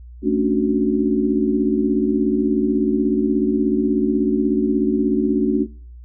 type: chord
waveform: sine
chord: D major seventh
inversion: second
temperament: equal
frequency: 220 / 277.2 / 293.7 / 370 Hz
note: A3 / C#4 / D4 / F#4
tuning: 0 / 0 / 0 / 0 cents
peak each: -21 dBFS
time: 0.22-5.67 s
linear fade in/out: 50 ms
effects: noise-tail reverb RT60 0.5 s tail -24 dB re dry + added 60 Hz sine -36 dBFS peak until 6.04 s